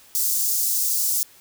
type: high-pass noise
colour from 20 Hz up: white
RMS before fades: -22 dBFS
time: 0.15-1.23 s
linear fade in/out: 0 ms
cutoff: 5500 Hz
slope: 24 dB/octave
effects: white hiss -51 dBFS RMS until 1.4 s